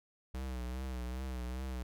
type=tone with vibrato; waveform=square; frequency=63.3 Hz; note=B1; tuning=43 cents sharp; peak=-38 dBFS; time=0.34-1.83 s; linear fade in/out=5 ms; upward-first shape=triangle; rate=2.5 Hz; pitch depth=80 cents each way; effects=none